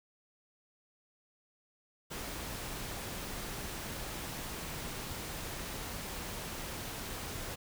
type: noise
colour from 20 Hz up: pink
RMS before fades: -41 dBFS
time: 2.1-7.56 s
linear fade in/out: 20 ms
effects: none